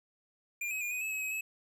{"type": "tone with pitch steps", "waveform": "square", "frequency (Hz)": [2402, 2551, 2421, 2497, 2596, 2561, 2541, 2584], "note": ["D7", "D#7", "D#7", "D#7", "E7", "D#7", "D#7", "E7"], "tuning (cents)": [38, 43, -48, 6, -27, 49, 36, -35], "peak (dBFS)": -34, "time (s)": [0.61, 1.41], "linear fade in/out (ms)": 5, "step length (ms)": 100, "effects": []}